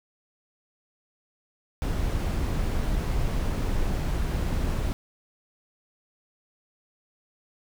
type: noise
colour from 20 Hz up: brown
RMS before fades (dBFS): -26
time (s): 1.82-4.93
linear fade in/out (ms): 0
effects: none